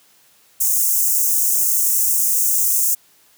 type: high-pass noise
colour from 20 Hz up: white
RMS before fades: -17 dBFS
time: 0.6-2.95 s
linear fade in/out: 10 ms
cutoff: 6200 Hz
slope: 48 dB/octave
effects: white hiss -54 dBFS RMS until 3.37 s + high-pass 80 Hz 12 dB/octave